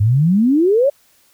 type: exponential sweep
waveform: sine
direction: up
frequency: 98 to 587.3 Hz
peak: -10 dBFS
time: 0-0.9 s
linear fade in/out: 10 ms
effects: white hiss -55 dBFS RMS until 1.33 s